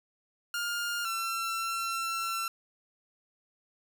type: tone pair in turn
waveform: sawtooth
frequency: 1410 / 1349.6 Hz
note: F6 / E6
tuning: +16 / +40 cents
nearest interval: minor second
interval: 76 cents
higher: first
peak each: -27 dBFS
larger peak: neither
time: 0.54-1.05 / 1.05-2.48 s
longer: second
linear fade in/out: 2 ms
effects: none